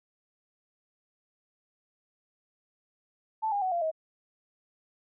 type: tone with pitch steps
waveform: sine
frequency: 878 / 809.8 / 746.9 / 688.9 / 635.4 Hz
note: A5 / G#5 / F#5 / F5 / D#5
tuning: -4 / -44 / +16 / -24 / +36 cents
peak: -26 dBFS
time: 3.42-3.915 s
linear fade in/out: 20 ms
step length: 99 ms
effects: none